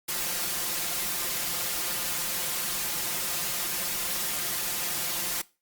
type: noise with comb filter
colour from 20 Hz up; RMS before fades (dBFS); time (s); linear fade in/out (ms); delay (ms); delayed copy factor
white; -30; 0.08-5.42; 10; 5.7; +0.9
effects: noise-tail reverb RT60 0.3 s tail -20 dB re dry + Opus 48 kbps